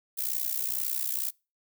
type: noise with amplitude modulation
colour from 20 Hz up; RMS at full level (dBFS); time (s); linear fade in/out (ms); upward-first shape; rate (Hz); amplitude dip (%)
violet; -27; 0.17-1.31; 20; sine; 62.1; 85
effects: noise-tail reverb RT60 0.3 s tail -26 dB re dry